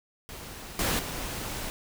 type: noise with level steps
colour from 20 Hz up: pink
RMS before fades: -42 / -27 / -35 dBFS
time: 0.29-1.7 s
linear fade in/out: 0 ms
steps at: 0.79 / 0.99 s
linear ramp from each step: 2 ms
effects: none